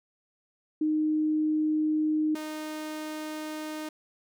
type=tone pair in turn; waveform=sine / sawtooth; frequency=308.4 / 308.4 Hz; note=D#4 / D#4; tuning=-15 / -15 cents; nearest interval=unison; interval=0 cents; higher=neither; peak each=-23 / -30 dBFS; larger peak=first; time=0.81-2.35 / 2.35-3.89 s; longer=neither; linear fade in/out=5 ms; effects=none